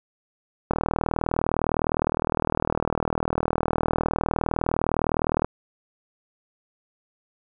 click train, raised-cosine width 1 ms, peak -8 dBFS, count 189, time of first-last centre 0.71-5.446 s, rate 39.7 Hz, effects none

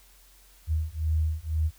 sine beating tone pair, 77.78 / 79.78 Hz, D#2 / D#2, 0 / +44 cents, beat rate 2 Hz, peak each -27 dBFS, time 0.67-1.71 s, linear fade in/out 50 ms, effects added 45 Hz sine -56 dBFS peak until 1.78 s + white hiss -58 dBFS RMS until 1.78 s

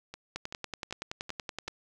two click trains, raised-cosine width 0.2 ms, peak -24 / -18 dBFS, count 5 / 15, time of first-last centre 0.14-1.678 / 0.36-1.681 s, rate 2.6 / 10.6 Hz, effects none

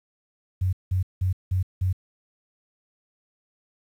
sine tone bursts, 92.5 Hz, F#2, in tune, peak -20 dBFS, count 5, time 0.61-1.93 s, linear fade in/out 10 ms, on 120 ms, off 180 ms, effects 9-bit

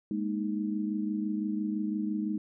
sine chord, Ab suspended second, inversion none, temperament just, 207.7 / 233.6 / 311.5 Hz, Ab3 / Bb3 / Eb4, 0 / +4 / +2 cents, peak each -31 / -37 / -33 dBFS, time 0.11-2.38 s, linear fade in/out 2 ms, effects none

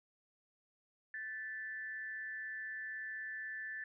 sine tone with amplitude modulation, 1759 Hz, A6, 1 cent flat, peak -38 dBFS, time 1.14-3.84 s, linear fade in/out 2 ms, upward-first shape sine, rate 216 Hz, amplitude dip 60%, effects none

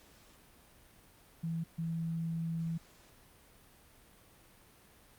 sine tone bursts at uneven times, 164.81 Hz, E3, in tune, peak -33 dBFS, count 2, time 1.43-1.64 / 1.78-2.78 s, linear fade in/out 10 ms, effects pink hiss -61 dBFS RMS until 5.18 s + Opus 48 kbps

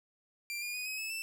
sawtooth tone with pitch steps, 2369 / 2424 / 2481 / 2539 / 2598 / 2659 Hz, D7 / D#7 / D#7 / D#7 / E7 / E7, +14 / -46 / -6 / +34 / -26 / +14 cents, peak -33 dBFS, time 0.5-1.22 s, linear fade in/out 0 ms, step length 120 ms, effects none

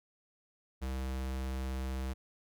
square tone, 65.41 Hz, C2, in tune, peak -35 dBFS, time 0.81-2.14 s, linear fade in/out 20 ms, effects none

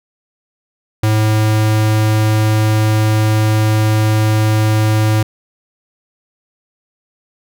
square tone, 108.2 Hz, A2, 29 cents flat, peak -11 dBFS, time 1.03-5.23 s, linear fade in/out 5 ms, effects none

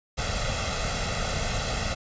pink noise with comb filter, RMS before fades -28 dBFS, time 0.17-1.95 s, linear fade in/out 20 ms, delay 1.5 ms, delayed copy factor +0.75, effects resampled to 16000 Hz

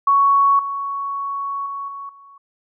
sine tone with level steps, 1114 Hz, C#6, 8 cents sharp, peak -11 / -22 / -25 / -29 / -42 dBFS, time 0.07-2.38 s, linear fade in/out 5 ms, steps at 0.59 / 1.66 / 1.88 / 2.09 s, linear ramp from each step 2 ms, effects none

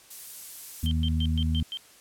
violet noise, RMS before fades -37 dBFS, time 0.1-0.87 s, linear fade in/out 10 ms
harmonic tone, 79.4 Hz, D#2, 36 cents sharp, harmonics 1 / 2 / 3, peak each -24 / -31 / -31 dBFS, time 0.83-1.63 s, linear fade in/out 5 ms
sine tone bursts, 3136 Hz, G7, in tune, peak -31 dBFS, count 6, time 0.86-1.772 s, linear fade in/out 0 ms, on 52 ms, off 120 ms
effects white hiss -54 dBFS RMS until 2 s + low-pass 12000 Hz 12 dB/octave

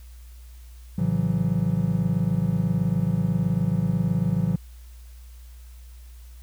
triangle chord, F# minor seventh, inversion first, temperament just, 111 / 138.75 / 166.5 / 185 Hz, A2 / C#3 / E3 / F#3, +16 / +2 / +18 / 0 cents, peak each -26 / -26 / -22 / -24 dBFS, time 0.98-4.56 s, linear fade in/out 5 ms, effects added 60 Hz sine -41 dBFS peak until 6.42 s + white hiss -57 dBFS RMS until 6.42 s

